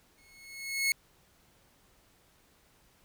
sawtooth tone with exponential growth, 2184 Hz, C#7, 26 cents flat, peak -20 dBFS, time 0.18-0.92 s, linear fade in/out 1 ms, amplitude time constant 160 ms, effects pink hiss -65 dBFS RMS until 3.04 s

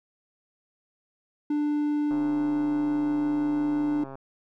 triangle tone, 295.8 Hz, D4, 13 cents sharp, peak -21 dBFS, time 1.5-4.04 s, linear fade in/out 5 ms
click train, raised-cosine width 1 ms, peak -27 dBFS, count 277, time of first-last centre 2.11-4.154 s, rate 135 Hz
effects none

